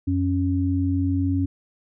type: tone pair together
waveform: sine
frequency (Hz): 91.94 / 275.5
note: F#2 / C#4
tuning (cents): -10 / -11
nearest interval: octave + perfect fifth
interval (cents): 1899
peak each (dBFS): -22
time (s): 0.07-1.46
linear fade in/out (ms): 10
effects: none